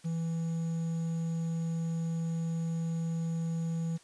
triangle tone with quantisation, 165 Hz, E3, 2 cents sharp, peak -28 dBFS, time 0.04-3.98 s, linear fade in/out 20 ms, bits 9, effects white hiss -60 dBFS RMS until 4.03 s + resampled to 22050 Hz

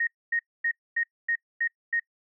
sine tone bursts, 1862 Hz, A#6, 2 cents flat, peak -23 dBFS, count 7, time 0-1.997 s, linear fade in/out 5 ms, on 71 ms, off 250 ms, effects noise-tail reverb RT60 0.1 s tail -25 dB re dry

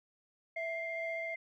sine tone with vibrato, 2105 Hz, C7, 10 cents sharp, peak -38 dBFS, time 0.56-1.36 s, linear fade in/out 5 ms, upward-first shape square, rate 15 Hz, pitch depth 11 cents each way
triangle tone with tremolo, 659.3 Hz, E5, in tune, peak -35 dBFS, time 0.56-1.35 s, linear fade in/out 10 ms, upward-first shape sine, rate 2.4 Hz, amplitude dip 30%
effects none

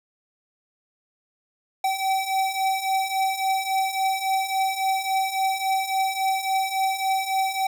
square beating tone pair, 766 / 769.6 Hz, G5 / G5, -40 / -32 cents, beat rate 3.6 Hz, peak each -28 / -24 dBFS, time 1.84-7.67 s, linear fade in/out 5 ms, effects none

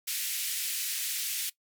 white band-pass noise, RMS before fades -33 dBFS, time 0.07-1.5 s, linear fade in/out 10 ms, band 2000 to 16000 Hz, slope 24 dB/octave, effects noise-tail reverb RT60 0.1 s tail -19 dB re dry

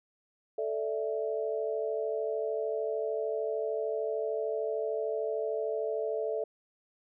sine chord, A suspended fourth, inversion none, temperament just, 440 / 586.7 / 660 Hz, A4 / D5 / E5, 0 / -2 / +2 cents, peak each -32 / -36 / -35 dBFS, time 0.58-6.44 s, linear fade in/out 5 ms, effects none

